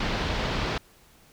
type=low-pass noise; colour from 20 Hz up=pink; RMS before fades=-28 dBFS; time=0-0.78 s; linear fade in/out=5 ms; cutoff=4500 Hz; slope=24 dB/octave; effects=pink hiss -57 dBFS RMS until 1.32 s